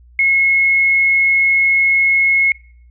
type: tone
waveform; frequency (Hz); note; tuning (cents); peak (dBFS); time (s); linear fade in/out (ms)
sine; 2173; C#7; -35; -10; 0.19-2.52; 2
effects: noise-tail reverb RT60 0.6 s tail -23 dB re dry + added 60 Hz sine -42 dBFS peak until 2.9 s